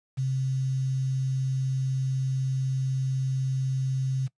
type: tone with quantisation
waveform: sine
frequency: 132 Hz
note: C3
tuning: 16 cents sharp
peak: -24 dBFS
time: 0.17-4.28 s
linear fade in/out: 20 ms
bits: 8
effects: noise-tail reverb RT60 0.1 s tail -19 dB re dry + resampled to 22050 Hz